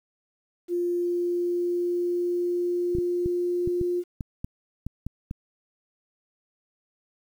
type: tone with pitch glide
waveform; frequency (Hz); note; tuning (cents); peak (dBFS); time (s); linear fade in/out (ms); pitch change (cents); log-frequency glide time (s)
sine; 350 to 353.7; F4 to F4; +4 to +22; -23; 0.68-4.04; 50; +18; 1-3.92
type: clicks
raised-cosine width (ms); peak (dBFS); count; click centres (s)
5; -19; 10; 2.951 / 2.985 / 3.26 / 3.675 / 3.813 / 4.208 / 4.445 / 4.866 / 5.066 / 5.311
effects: 9-bit